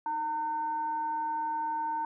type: tone with frequency modulation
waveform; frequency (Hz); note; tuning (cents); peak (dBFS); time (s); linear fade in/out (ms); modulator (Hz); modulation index
sine; 912; A#5; -38; -29; 0.06-2.05; 2; 600; 0.28
effects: none